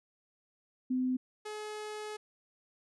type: tone pair in turn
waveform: sine / sawtooth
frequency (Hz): 255.3 / 424.7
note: C4 / G#4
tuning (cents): -42 / +39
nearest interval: major sixth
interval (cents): 881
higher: second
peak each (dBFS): -28 / -35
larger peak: first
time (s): 0.9-1.17 / 1.45-2.17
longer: second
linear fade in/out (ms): 10
effects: resampled to 24000 Hz